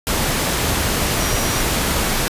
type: tone in noise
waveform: sine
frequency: 5760 Hz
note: F#8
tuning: 47 cents flat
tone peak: -29 dBFS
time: 1.2-1.61 s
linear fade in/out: 0 ms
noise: pink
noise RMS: -19 dBFS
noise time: 0.07-2.28 s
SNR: -13 dB
effects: resampled to 32000 Hz